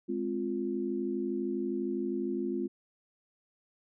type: chord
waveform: sine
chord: F minor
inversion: first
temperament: just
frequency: 209.5 / 261.9 / 349.2 Hz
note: Ab3 / C4 / F4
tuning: +15 / +2 / 0 cents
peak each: -36 / -35 / -33 dBFS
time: 0.08-2.68 s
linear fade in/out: 20 ms
effects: none